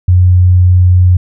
sine tone, 90.4 Hz, F#2, 40 cents flat, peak -3 dBFS, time 0.08-1.17 s, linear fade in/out 5 ms, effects none

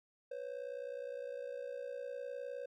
triangle ring-modulated tone, 523.3 Hz, C5, in tune, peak -36 dBFS, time 0.31-2.66 s, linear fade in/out 5 ms, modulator 29.8 Hz, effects none

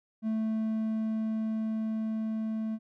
triangle tone with level ramp, 220 Hz, A3, in tune, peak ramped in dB -25 to -28 dBFS, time 0.22-2.79 s, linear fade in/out 50 ms, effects none

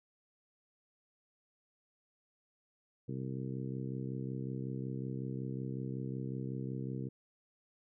harmonic tone, 65.41 Hz, C2, in tune, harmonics 2 / 3 / 4 / 5 / 6 / 7, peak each -39 / -43 / -45 / -47 / -49 / -50 dBFS, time 3.08-7.09 s, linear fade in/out 10 ms, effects none

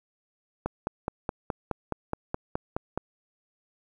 click train, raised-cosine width 1 ms, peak -14 dBFS, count 12, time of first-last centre 0.66-2.976 s, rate 4.75 Hz, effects 9-bit

